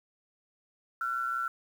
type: tone pair together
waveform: sine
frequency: 1354.6 / 1480 Hz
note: E6 / F#6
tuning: +47 / 0 cents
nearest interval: major second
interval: 153 cents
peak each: -30 / -36 dBFS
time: 1.01-1.48 s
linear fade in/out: 2 ms
effects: 9-bit